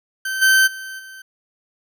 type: tone with level steps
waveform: 40% pulse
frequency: 1546 Hz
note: G6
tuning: 24 cents flat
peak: -21 / -10 / -29 / -35 dBFS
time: 0.25-1.22 s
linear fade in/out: 5 ms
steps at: 0.41 / 0.66 / 0.98 s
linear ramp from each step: 20 ms
effects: none